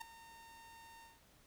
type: tone with ADSR envelope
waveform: sawtooth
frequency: 916 Hz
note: A#5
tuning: 31 cents flat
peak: -37 dBFS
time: 0-1.21 s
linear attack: 15 ms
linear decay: 5 ms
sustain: -15 dB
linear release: 190 ms
effects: pink hiss -67 dBFS RMS until 1.46 s